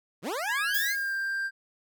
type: linear sweep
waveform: 20% pulse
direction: up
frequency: 124.5 to 2201 Hz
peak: -25 dBFS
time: 0.22-0.96 s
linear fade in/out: 50 ms
type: tone with pitch glide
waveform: triangle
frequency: 1650 to 1584.6 Hz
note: G#6 to G6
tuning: -12 to +18 cents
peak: -26 dBFS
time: 0.45-1.51 s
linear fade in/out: 50 ms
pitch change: -70 cents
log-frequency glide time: 0.82-1.14 s
type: noise with exponential decay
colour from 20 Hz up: violet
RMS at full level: -29 dBFS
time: 0.74-1.43 s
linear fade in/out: 5 ms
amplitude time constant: 150 ms
effects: none

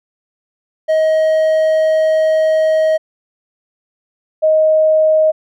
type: tone pair in turn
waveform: triangle / sine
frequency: 631 / 626.3 Hz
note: D#5 / D#5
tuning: +24 / +11 cents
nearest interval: unison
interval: 13 cents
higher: first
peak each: -8 dBFS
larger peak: neither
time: 0.88-2.98 / 4.42-5.32 s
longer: first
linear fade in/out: 20 ms
effects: none

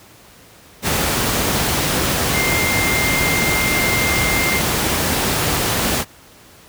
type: tone in noise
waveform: sine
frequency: 2100 Hz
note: C7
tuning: 6 cents sharp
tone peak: -19 dBFS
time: 2.32-4.62 s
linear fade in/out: 50 ms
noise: pink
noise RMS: -18 dBFS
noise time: 0.82-6.05 s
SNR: -4 dB
effects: pink hiss -45 dBFS RMS until 6.68 s + high-pass 60 Hz 12 dB/octave

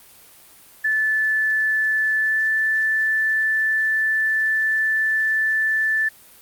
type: tone with pitch glide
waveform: sine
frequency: 1745 to 1757.1 Hz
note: A6 to A6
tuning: -15 to -3 cents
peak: -17 dBFS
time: 0.84-6.09 s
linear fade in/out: 10 ms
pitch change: +12 cents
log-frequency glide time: 2.19-2.43 s
effects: white hiss -48 dBFS RMS until 6.41 s + Opus 32 kbps

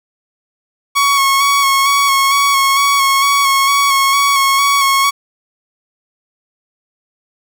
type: tone with vibrato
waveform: sawtooth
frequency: 1108 Hz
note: C#6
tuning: 1 cent flat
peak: -6 dBFS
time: 0.95-5.11 s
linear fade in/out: 20 ms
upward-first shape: square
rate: 2.2 Hz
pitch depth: 22 cents each way
effects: none

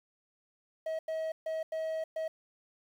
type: tone bursts at uneven times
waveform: triangle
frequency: 639 Hz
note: D#5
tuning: 46 cents sharp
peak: -30 dBFS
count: 5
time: 0.86-0.99 / 1.08-1.32 / 1.46-1.63 / 1.72-2.04 / 2.16-2.28 s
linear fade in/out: 5 ms
effects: 10-bit

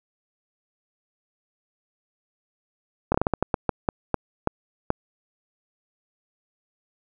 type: slowing click train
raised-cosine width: 1 ms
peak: -6 dBFS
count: 13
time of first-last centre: 3.12-4.904 s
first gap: 24 ms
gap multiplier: 1.3
effects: none

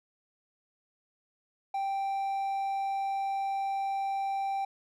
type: tone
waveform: triangle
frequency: 784 Hz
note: G5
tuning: in tune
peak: -27 dBFS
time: 1.74-4.65 s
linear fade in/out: 5 ms
effects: none

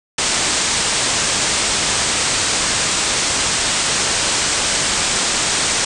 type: low-pass noise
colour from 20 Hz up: white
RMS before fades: -18 dBFS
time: 0.18-5.85 s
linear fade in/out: 5 ms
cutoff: 8900 Hz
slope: 96 dB/octave
effects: none

